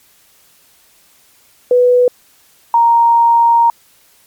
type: tone pair in turn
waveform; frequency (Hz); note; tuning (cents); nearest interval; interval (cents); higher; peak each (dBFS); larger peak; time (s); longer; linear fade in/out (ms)
sine; 493.9 / 932.4; B4 / A#5; 0 / 0; major seventh; 1100; second; -6; neither; 1.71-2.08 / 2.74-3.7; second; 2
effects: white hiss -50 dBFS RMS until 4.26 s + MP3 96 kbps